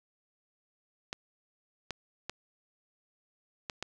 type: clicks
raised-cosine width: 0.2 ms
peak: -18 dBFS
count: 5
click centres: 1.129 / 1.907 / 2.296 / 3.698 / 3.826 s
effects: none